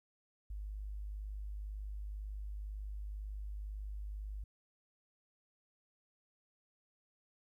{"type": "tone", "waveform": "sine", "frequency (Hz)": 51, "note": "G#1", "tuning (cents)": -31, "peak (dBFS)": -40, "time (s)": [0.5, 4.44], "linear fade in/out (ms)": 5, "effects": ["13-bit"]}